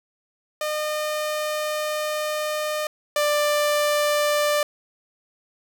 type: tone pair in turn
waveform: sawtooth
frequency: 608 / 591.4 Hz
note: D#5 / D5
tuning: -40 / +12 cents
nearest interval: unison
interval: 48 cents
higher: first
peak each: -20 / -15 dBFS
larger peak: second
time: 0.61-2.87 / 3.16-4.63 s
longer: first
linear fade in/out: 2 ms
effects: none